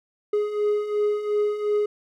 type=beating tone pair; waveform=triangle; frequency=415.3 / 418.1 Hz; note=G#4 / G#4; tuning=0 / +12 cents; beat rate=2.8 Hz; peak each=-26 / -20 dBFS; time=0.33-1.86 s; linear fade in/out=5 ms; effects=none